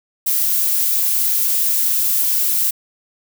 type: noise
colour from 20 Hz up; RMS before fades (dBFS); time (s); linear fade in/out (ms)
violet; -17; 0.26-2.71; 10
effects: none